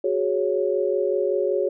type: chord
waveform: sine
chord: F# suspended second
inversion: none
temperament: equal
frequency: 370 / 415.3 / 554.4 Hz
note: F#4 / G#4 / C#5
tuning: 0 / 0 / 0 cents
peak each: -24 dBFS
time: 0.04-1.69 s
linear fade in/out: 5 ms
effects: none